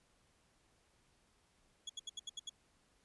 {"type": "tone bursts", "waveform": "30% pulse", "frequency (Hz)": 3352, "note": "G#7", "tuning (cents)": 15, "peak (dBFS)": -39, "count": 7, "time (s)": [1.87, 2.495], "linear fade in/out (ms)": 5, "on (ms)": 25, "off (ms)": 75, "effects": ["pink hiss -73 dBFS RMS until 3.04 s", "resampled to 24000 Hz"]}